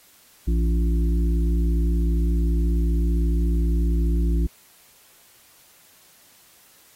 harmonic tone with a mistuned harmonic, 57.4 Hz, A#1, 26 cents flat, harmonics 1 / 3 / 5 / 6, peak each -18 / -28 / -32 / -34 dBFS, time 0.47-4.47 s, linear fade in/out 10 ms, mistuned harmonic 5, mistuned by -16 cents, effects white hiss -54 dBFS RMS until 6.95 s + AAC 48 kbps

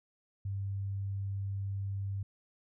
sine tone, 98.5 Hz, G2, 9 cents sharp, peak -33 dBFS, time 0.45-2.23 s, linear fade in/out 5 ms, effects none

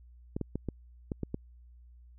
clicks, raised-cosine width 3 ms, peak -20 dBFS, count 7, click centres 0.365 / 0.413 / 0.556 / 0.687 / 1.118 / 1.233 / 1.344 s, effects added 60 Hz sine -52 dBFS peak until 2.18 s

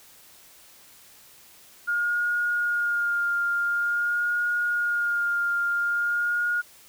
sine tone with vibrato, 1418 Hz, F6, 26 cents sharp, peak -22 dBFS, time 1.87-6.62 s, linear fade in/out 20 ms, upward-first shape sine, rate 0.47 Hz, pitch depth 20 cents each way, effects white hiss -52 dBFS RMS until 6.88 s

